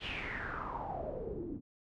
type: noise with low-pass filter sweep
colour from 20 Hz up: pink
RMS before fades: -40 dBFS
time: 0-1.61 s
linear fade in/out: 50 ms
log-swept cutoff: 3200 to 260 Hz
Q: 6.4
effects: none